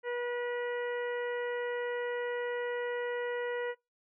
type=harmonic tone; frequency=484.6 Hz; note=B4; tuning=33 cents flat; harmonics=1 / 2 / 3 / 4 / 5 / 6; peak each=-33 / -43 / -44 / -42 / -53 / -54 dBFS; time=0.03-3.75 s; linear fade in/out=50 ms; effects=noise-tail reverb RT60 0.2 s tail -22 dB re dry